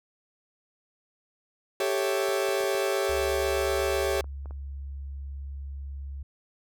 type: chord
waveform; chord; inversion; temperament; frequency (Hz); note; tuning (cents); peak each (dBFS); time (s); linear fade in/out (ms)
40% pulse; A dominant seventh; third; equal; 392 / 440 / 554.4 / 659.3; G4 / A4 / C#5 / E5; 0 / 0 / 0 / 0; -27 / -32 / -29 / -33; 1.8-4.21; 2
type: clicks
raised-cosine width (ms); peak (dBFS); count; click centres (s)
1; -33; 10; 2.288 / 2.489 / 2.607 / 2.64 / 2.749 / 3.79 / 4.161 / 4.243 / 4.458 / 4.509
type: tone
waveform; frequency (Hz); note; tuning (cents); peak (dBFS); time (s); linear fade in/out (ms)
sine; 69.2; C#2; -2; -34; 3.09-6.23; 5
effects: none